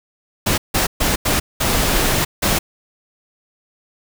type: noise bursts at uneven times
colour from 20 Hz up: pink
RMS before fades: -17 dBFS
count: 6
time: 0.46-0.58 / 0.74-0.87 / 1-1.16 / 1.25-1.4 / 1.6-2.25 / 2.42-2.59 s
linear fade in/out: 10 ms
effects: none